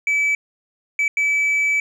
sine tone bursts at uneven times, 2300 Hz, D7, 37 cents flat, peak -13 dBFS, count 3, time 0.07-0.35 / 0.99-1.08 / 1.17-1.8 s, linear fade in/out 2 ms, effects tanh soft clip ceiling -15 dBFS

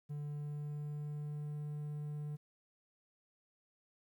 triangle tone with pitch glide, 146.83 to 148.62 Hz, D3 to D3, 0 to +21 cents, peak -37 dBFS, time 0.09-2.37 s, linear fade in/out 20 ms, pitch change +21 cents, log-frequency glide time 0.23-1.56 s, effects 12-bit

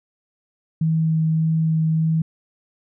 sine tone with vibrato, 160 Hz, D#3, 49 cents sharp, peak -16 dBFS, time 0.81-2.22 s, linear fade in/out 5 ms, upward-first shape sine, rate 1.7 Hz, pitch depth 8 cents each way, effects none

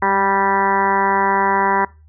harmonic tone with a mistuned harmonic, 196 Hz, G3, in tune, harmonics 1 / 2 / 3 / 4 / 5 / 6 / 7 / 8 / 9 / 10, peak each -27 / -23 / -29 / -22 / -17 / -28 / -28 / -26 / -27 / -26 dBFS, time 0.02-1.85 s, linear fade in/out 5 ms, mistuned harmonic 1, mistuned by +22 cents, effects noise-tail reverb RT60 0.3 s tail -22 dB re dry + added 77 Hz sine -44 dBFS peak until 2.08 s

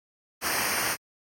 pink noise with comb filter, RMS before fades -27 dBFS, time 0.41-0.97 s, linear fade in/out 50 ms, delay 0.27 ms, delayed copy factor -0.8, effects high-pass 80 Hz 12 dB/octave + MP3 64 kbps

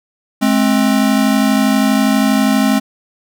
square tone pair together, 212.2 / 264.6 Hz, G#3 / C4, +38 / +20 cents, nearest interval major third, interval 382 cents, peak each -14 dBFS, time 0.41-2.8 s, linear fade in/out 20 ms, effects none

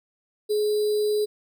sine tone with sample-and-hold, 421.2 Hz, G#4, 24 cents sharp, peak -20 dBFS, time 0.49-1.26 s, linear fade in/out 20 ms, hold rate 4410 Hz, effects none

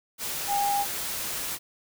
sine tone in noise, 808 Hz, G#5, 48 cents flat, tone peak -23 dBFS, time 0.47-0.86 s, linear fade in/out 50 ms, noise white, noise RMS -32 dBFS, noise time 0.18-1.59 s, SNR +6 dB, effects none

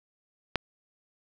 click, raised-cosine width 0.3 ms, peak -9 dBFS, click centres 0.557 s, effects none

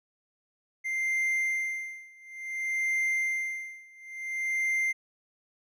triangle tone with tremolo, 2093 Hz, C7, in tune, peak -23 dBFS, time 0.84-4.93 s, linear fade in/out 20 ms, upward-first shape sine, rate 0.57 Hz, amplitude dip 95%, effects none

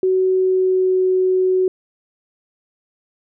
sine tone with pitch glide, 374.3 to 371.9 Hz, F#4 to F#4, +20 to +9 cents, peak -13 dBFS, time 0.03-1.68 s, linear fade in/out 2 ms, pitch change -11 cents, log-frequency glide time 0.32-1.04 s, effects none

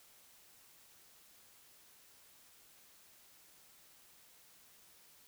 silence, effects white hiss -63 dBFS RMS until 5.27 s

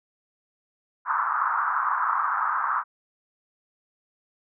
pink band-pass noise, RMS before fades -25 dBFS, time 1.05-2.84 s, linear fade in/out 50 ms, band 980 to 1400 Hz, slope 48 dB/octave, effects none

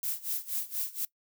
violet noise with tremolo, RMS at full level -31 dBFS, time 0.03-1.05 s, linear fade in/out 2 ms, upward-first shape sine, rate 4.2 Hz, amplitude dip 90%, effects noise-tail reverb RT60 0.1 s tail -21 dB re dry

